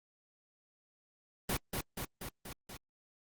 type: noise with echo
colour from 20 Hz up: pink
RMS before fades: -33 dBFS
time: 1.49-1.57 s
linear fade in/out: 5 ms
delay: 240 ms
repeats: 5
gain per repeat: -3 dB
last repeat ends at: 2.77 s
effects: Opus 32 kbps